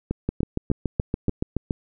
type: two click trains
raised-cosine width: 3 ms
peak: -11 / -10 dBFS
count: 5 / 11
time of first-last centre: 0.11-1.293 / 0.29-1.708 s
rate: 3.38 / 7.05 Hz
effects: none